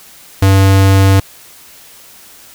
square tone, 96.9 Hz, G2, 20 cents flat, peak -6 dBFS, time 0.42-1.2 s, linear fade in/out 5 ms, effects white hiss -39 dBFS RMS until 2.54 s

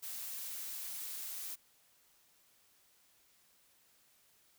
blue noise, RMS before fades -43 dBFS, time 0.02-1.56 s, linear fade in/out 20 ms, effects white hiss -69 dBFS RMS until 4.58 s

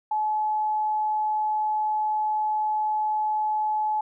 sine tone, 856 Hz, A5, 48 cents flat, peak -22 dBFS, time 0.11-4.01 s, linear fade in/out 5 ms, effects none

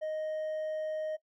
sine tone with hard clipping, 622.3 Hz, D#5, in tune, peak -33 dBFS, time 0.01-1.17 s, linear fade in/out 20 ms, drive 2 dB, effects noise-tail reverb RT60 0.1 s tail -17 dB re dry

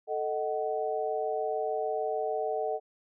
sine chord, D# diminished, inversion second, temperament equal with one note detuned, 440 / 622.3 / 749 Hz, A4 / D#5 / F#5, 0 / 0 / +21 cents, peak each -32 / -33 / -33 dBFS, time 0.07-2.8 s, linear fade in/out 50 ms, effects none

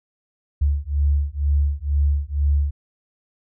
sine beating tone pair, 70.9 / 73 Hz, C#2 / D2, +40 / -10 cents, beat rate 2.1 Hz, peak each -20 dBFS, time 0.61-2.71 s, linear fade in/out 10 ms, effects none

